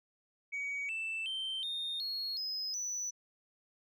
sine tone with pitch steps, 2257 / 2653 / 3119 / 3667 / 4310 / 5067 / 5956 Hz, C#7 / E7 / G7 / A#7 / C#8 / D#8 / F#8, +31 / +10 / -9 / -29 / -49 / +31 / +11 cents, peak -33 dBFS, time 0.52-3.11 s, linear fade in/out 20 ms, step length 370 ms, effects tanh soft clip ceiling -33 dBFS

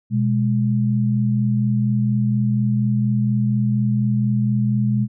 sine tone pair together, 123.5 / 207.7 Hz, B2 / G#3, 0 / 0 cents, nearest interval major sixth, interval 900 cents, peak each -18 / -19 dBFS, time 0.1-5.08 s, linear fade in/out 50 ms, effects none

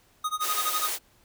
square tone with tremolo, 1244.5 Hz, D#6, in tune, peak -25 dBFS, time 0.24-0.89 s, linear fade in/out 5 ms, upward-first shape sine, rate 12 Hz, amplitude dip 95%
white high-pass noise, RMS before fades -30 dBFS, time 0.4-0.99 s, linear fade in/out 50 ms, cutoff 310 Hz, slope 96 dB/octave
effects pink hiss -62 dBFS RMS until 1.24 s

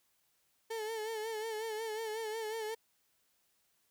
35% pulse tone with vibrato, 440 Hz, A4, in tune, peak -35 dBFS, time 0.7-2.75 s, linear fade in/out 10 ms, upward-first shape sine, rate 5.5 Hz, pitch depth 60 cents each way, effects white hiss -75 dBFS RMS until 3.9 s

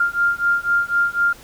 sine beating tone pair, 1396.9 / 1400.9 Hz, F6 / F6, 0 / +5 cents, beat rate 4 Hz, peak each -19 dBFS, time 0-1.33 s, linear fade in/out 5 ms, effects pink hiss -44 dBFS RMS until 1.43 s

